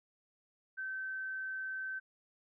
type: tone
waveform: sine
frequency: 1541 Hz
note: G6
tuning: 30 cents flat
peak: -37 dBFS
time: 0.77-2 s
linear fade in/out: 20 ms
effects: none